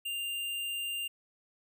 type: tone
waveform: square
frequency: 2794 Hz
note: F7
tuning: in tune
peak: -34 dBFS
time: 0.05-1.08 s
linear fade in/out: 10 ms
effects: none